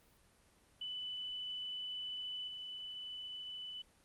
sine tone with level steps, 2991 Hz, F#7, 18 cents sharp, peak -40 / -43 dBFS, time 0.81-3.82 s, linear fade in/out 5 ms, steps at 2.47 s, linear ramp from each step 10 ms, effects pink hiss -68 dBFS RMS until 4.04 s + Opus 24 kbps

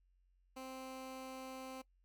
15% pulse tone, 261.6 Hz, C4, in tune, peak -40 dBFS, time 0.56-1.82 s, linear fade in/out 10 ms, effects noise-tail reverb RT60 0.1 s tail -19 dB re dry + added 45 Hz sine -70 dBFS peak until 2.04 s

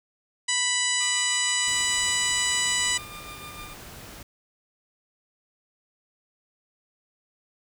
harmonic tone, 987.8 Hz, B5, in tune, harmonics 1 / 2 / 3 / 4 / 5 / 6 / 7 / 8 / 9, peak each -36 / -28 / -29 / -32 / -35 / -36 / -32 / -28 / -35 dBFS, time 0.48-2.98 s, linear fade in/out 10 ms
20% pulse tone with tremolo, 1201 Hz, D6, 38 cents sharp, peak -34 dBFS, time 1-3.74 s, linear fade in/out 10 ms, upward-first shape sine, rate 6.6 Hz, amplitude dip 45%
pink noise, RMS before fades -43 dBFS, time 1.67-4.23 s, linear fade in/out 5 ms
effects none

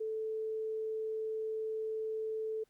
sine tone, 438.6 Hz, A4, 6 cents flat, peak -34 dBFS, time 0-2.64 s, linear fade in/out 10 ms, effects pink hiss -75 dBFS RMS until 2.69 s

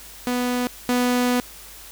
sawtooth tone pair in turn, 246.9 / 246.9 Hz, B3 / B3, 0 / 0 cents, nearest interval unison, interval 0 cents, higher neither, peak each -17 / -14 dBFS, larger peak second, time 0.27-0.67 / 0.89-1.4 s, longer second, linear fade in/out 0 ms, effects added 50 Hz sine -49 dBFS peak until 1.91 s + white hiss -42 dBFS RMS until 1.91 s

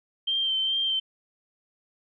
sine tone with vibrato, 3136 Hz, G7, in tune, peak -23 dBFS, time 0.27-1 s, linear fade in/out 10 ms, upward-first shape sine, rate 2.4 Hz, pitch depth 24 cents each way, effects none

